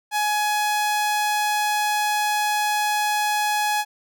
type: tone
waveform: sawtooth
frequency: 840 Hz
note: G#5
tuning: 19 cents sharp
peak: -16 dBFS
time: 0.11-3.85 s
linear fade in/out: 50 ms
effects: none